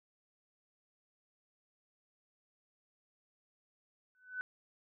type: tone with exponential growth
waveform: sine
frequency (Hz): 1502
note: F#6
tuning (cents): +26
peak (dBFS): -33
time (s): 4.15-4.41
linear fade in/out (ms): 0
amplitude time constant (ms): 55
effects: none